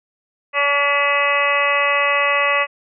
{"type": "harmonic tone", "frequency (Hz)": 285, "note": "C#4", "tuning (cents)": 48, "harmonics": [2, 3, 4, 5, 6, 7, 8, 9, 10], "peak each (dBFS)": [-22, -29, -20, -31, -31, -19, -30, -21, -30], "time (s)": [0.53, 2.67], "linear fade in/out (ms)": 50, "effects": []}